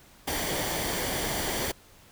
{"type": "noise with comb filter", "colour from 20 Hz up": "pink", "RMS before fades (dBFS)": -30, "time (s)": [0.27, 1.72], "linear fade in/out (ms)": 10, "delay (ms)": 0.76, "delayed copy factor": -0.5, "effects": ["pink hiss -55 dBFS RMS until 2.11 s"]}